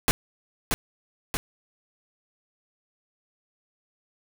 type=noise with echo; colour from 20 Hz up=pink; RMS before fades=-20 dBFS; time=0.08-0.11 s; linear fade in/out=0 ms; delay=630 ms; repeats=2; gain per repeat=-4 dB; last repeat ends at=1.37 s; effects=none